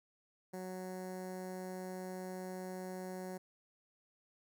15% pulse tone with notch filter, 185 Hz, F#3, in tune, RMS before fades -44 dBFS, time 0.53-3.38 s, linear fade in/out 10 ms, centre 3100 Hz, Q 0.61, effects none

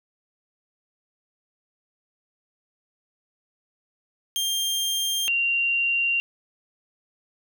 sawtooth / sine tone pair in turn, 3193 / 2766 Hz, G7 / F7, +31 / -17 cents, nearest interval major second, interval 248 cents, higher first, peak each -20 dBFS, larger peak neither, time 4.36-5.28 / 5.28-6.2 s, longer neither, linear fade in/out 0 ms, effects none

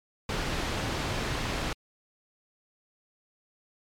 pink low-pass noise, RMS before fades -31 dBFS, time 0.29-1.73 s, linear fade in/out 2 ms, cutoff 4900 Hz, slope 12 dB/octave, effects MP3 96 kbps

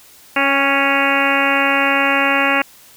harmonic tone with a mistuned harmonic, 277.2 Hz, C#4, in tune, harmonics 1 / 2 / 3 / 4 / 5 / 6 / 7 / 8 / 9 / 10, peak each -22 / -22 / -22 / -22 / -22 / -22 / -22 / -22 / -22 / -22 dBFS, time 0.36-2.62 s, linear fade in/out 5 ms, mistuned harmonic 3, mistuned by -23 cents, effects white hiss -45 dBFS RMS until 2.96 s

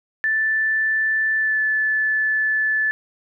sine tone with pitch glide, 1760 to 1739.8 Hz, A6 to A6, 0 to -20 cents, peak -17 dBFS, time 0.24-2.91 s, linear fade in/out 0 ms, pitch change -20 cents, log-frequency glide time 1.37-1.6 s, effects none

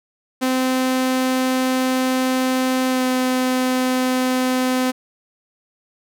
sawtooth tone with pitch glide, 258.1 to 255.6 Hz, C4 to C4, -23 to -40 cents, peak -13 dBFS, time 0.41-4.92 s, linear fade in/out 20 ms, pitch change -17 cents, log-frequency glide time 2.89-3.03 s, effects none

